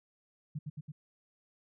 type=tone with echo; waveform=sine; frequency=150 Hz; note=D3; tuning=37 cents sharp; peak=-34 dBFS; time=0.55-0.59 s; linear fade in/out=10 ms; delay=110 ms; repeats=3; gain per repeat=-2 dB; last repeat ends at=0.92 s; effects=none